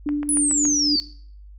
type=tone with tremolo; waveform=sine; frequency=292.8 Hz; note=D4; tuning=5 cents flat; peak=-18 dBFS; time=0.06-0.96 s; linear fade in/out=5 ms; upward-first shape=triangle; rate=3.7 Hz; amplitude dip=50%
type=click train; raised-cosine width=0.5 ms; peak=-19 dBFS; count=5; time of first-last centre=0.09-0.653 s; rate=7.11 Hz
type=exponential sweep; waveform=sine; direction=down; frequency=10330 to 4435 Hz; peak=-18 dBFS; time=0.29-1 s; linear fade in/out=0 ms
effects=noise-tail reverb RT60 0.5 s tail -17 dB re dry + added 50 Hz sine -40 dBFS peak until 1.58 s